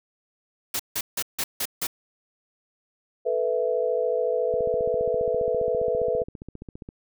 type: noise bursts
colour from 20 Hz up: white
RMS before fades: -27 dBFS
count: 6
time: 0.74-1.87 s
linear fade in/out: 5 ms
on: 55 ms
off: 160 ms
type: chord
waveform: sine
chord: A suspended second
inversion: none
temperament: equal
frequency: 440 / 493.9 / 659.3 Hz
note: A4 / B4 / E5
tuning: 0 / 0 / 0 cents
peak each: -27 / -24 / -28 dBFS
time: 3.25-6.24 s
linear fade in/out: 20 ms
type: click train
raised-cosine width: 3 ms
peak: -25 dBFS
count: 36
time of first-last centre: 4.54-6.889 s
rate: 14.9 Hz
effects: none